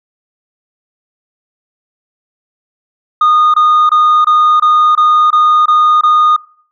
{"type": "tone bursts", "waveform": "sine", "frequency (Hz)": 1229, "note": "D#6", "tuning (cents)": -22, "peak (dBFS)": -3, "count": 9, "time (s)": [3.21, 6.364], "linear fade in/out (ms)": 5, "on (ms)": 330, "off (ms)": 23, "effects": ["noise-tail reverb RT60 0.5 s tail -22 dB re dry", "tanh soft clip ceiling -4 dBFS"]}